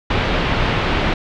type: low-pass noise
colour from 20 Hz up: pink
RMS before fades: -18 dBFS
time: 0.1-1.14 s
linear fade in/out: 5 ms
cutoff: 3500 Hz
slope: 24 dB/octave
effects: none